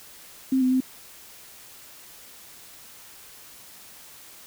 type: tone with pitch steps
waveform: sine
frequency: 263.4 / 255.5 / 258.7 Hz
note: C4 / C4 / C4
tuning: +12 / -41 / -19 cents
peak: -18 dBFS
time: 0.52-0.805 s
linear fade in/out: 5 ms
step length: 95 ms
effects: white hiss -47 dBFS RMS until 4.46 s